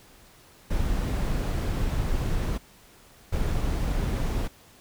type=noise bursts at uneven times; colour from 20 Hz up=brown; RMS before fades=-26 dBFS; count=2; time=0.7-2.58 / 3.32-4.48 s; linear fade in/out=10 ms; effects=pink hiss -54 dBFS RMS until 4.8 s